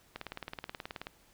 click train, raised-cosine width 0.3 ms, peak -23 dBFS, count 18, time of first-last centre 0.16-1.069 s, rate 18.7 Hz, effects pink hiss -64 dBFS RMS until 1.33 s

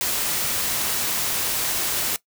white noise, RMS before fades -24 dBFS, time 0.01-2.16 s, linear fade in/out 0 ms, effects noise-tail reverb RT60 0.1 s tail -19 dB re dry

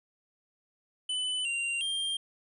square tone with pitch steps, 3004 / 2771 / 3191 Hz, F#7 / F7 / G7, +26 / -14 / +30 cents, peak -30 dBFS, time 1.09-2.17 s, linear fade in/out 5 ms, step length 360 ms, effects resampled to 24000 Hz

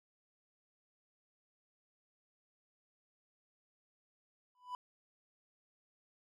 triangle tone with exponential growth, 993 Hz, B5, 9 cents sharp, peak -34 dBFS, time 4.55-4.75 s, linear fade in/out 1 ms, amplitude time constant 42 ms, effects none

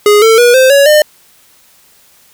square tone with pitch steps, 415.3 / 447.7 / 482.6 / 520.2 / 560.8 / 604.5 Hz, G#4 / A4 / B4 / C5 / C#5 / D5, 0 / +30 / -40 / -10 / +20 / +50 cents, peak -4 dBFS, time 0.06-1.02 s, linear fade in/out 2 ms, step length 160 ms, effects white hiss -46 dBFS RMS until 2.33 s

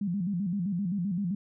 sine tone with vibrato, 187.3 Hz, F#3, 21 cents sharp, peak -27 dBFS, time 0.01-1.35 s, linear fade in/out 5 ms, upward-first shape square, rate 7.7 Hz, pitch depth 140 cents each way, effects none

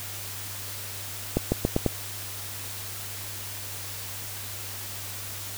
accelerating click train, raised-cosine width 2 ms, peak -8 dBFS, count 5, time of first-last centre 1.37-1.863 s, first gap 150 ms, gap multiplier 0.87, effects added 99 Hz sine -42 dBFS peak until 5.57 s + white hiss -37 dBFS RMS until 5.57 s

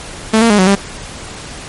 sawtooth tone with pitch steps, 220.2 / 230.7 / 207.2 / 186.1 / 198.4 Hz, A3 / A#3 / G#3 / F#3 / G3, +2 / -18 / -4 / +10 / +21 cents, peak -3 dBFS, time 0.33-0.755 s, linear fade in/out 10 ms, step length 85 ms, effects pink hiss -29 dBFS RMS until 1.68 s + MP3 48 kbps

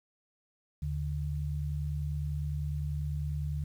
sine tone pair together, 76.8 / 146.8 Hz, D#2 / D3, -22 / 0 cents, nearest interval major seventh, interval 1122 cents, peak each -33 / -34 dBFS, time 0.82-3.64 s, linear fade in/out 5 ms, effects 10-bit

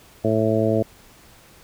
harmonic tone, 110 Hz, A2, in tune, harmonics 1 / 2 / 3 / 4 / 5 / 6, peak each -24 / -24 / -24 / -24 / -24 / -24 dBFS, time 0.24-0.83 s, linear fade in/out 10 ms, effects pink hiss -50 dBFS RMS until 1.63 s

